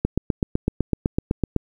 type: click train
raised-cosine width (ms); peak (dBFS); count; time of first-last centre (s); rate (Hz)
3; -6; 13; 0.05-1.563; 7.93
effects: 8-bit